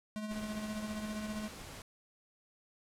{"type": "tone with tremolo", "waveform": "square", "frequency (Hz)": 213.3, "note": "G#3", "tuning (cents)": 46, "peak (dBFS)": -36, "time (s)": [0.16, 1.48], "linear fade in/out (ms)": 0, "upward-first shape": "triangle", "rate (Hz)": 15, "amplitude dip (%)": 55}
{"type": "noise", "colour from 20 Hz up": "pink", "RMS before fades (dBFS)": -48, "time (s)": [0.31, 1.82], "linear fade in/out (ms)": 2}
{"effects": ["low-pass 11000 Hz 12 dB/octave"]}